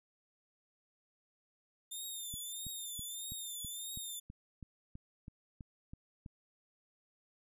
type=tone with vibrato; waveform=5% pulse; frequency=3600 Hz; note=A7; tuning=39 cents sharp; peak=-34 dBFS; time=1.91-4.2 s; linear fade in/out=10 ms; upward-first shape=triangle; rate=1.6 Hz; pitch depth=87 cents each way
type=click train; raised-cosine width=5 ms; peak=-35 dBFS; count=13; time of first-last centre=2.34-6.262 s; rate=3.06 Hz
effects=resampled to 32000 Hz